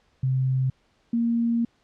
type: tone pair in turn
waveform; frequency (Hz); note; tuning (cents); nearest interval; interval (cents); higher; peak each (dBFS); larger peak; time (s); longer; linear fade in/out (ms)
sine; 130.8 / 233.1; C3 / A#3; 0 / 0; minor seventh; 1000; second; -20; neither; 0.23-0.7 / 1.13-1.65; second; 5
effects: pink hiss -65 dBFS RMS until 1.83 s + low-pass 5000 Hz 12 dB/octave